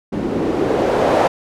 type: noise with low-pass filter sweep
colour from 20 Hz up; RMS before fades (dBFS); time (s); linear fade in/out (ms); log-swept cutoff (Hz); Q
blue; -17; 0.12-1.28; 10; 270 to 650; 2
effects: none